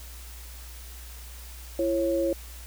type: tone pair together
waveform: sine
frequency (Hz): 336.3 / 547.2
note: E4 / C#5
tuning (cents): +35 / -23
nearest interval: minor sixth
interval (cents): 842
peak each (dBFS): -26 / -25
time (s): 1.79-2.33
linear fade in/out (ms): 2
effects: added 60 Hz sine -41 dBFS peak until 2.66 s + white hiss -47 dBFS RMS until 2.66 s